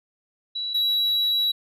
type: tone pair in turn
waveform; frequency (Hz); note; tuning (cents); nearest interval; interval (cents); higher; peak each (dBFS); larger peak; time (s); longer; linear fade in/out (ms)
sine / triangle; 3923 / 3902; B7 / B7; -12 / -22; unison; 10; first; -26 / -18; second; 0.55-0.74 / 0.74-1.52; second; 10
effects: resampled to 32000 Hz